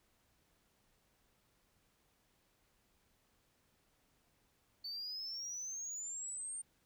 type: exponential sweep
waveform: sine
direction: up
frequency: 4485 to 8870 Hz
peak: -39 dBFS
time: 4.84-6.62 s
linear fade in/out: 10 ms
effects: tanh soft clip ceiling -39 dBFS + pink hiss -75 dBFS RMS until 6.85 s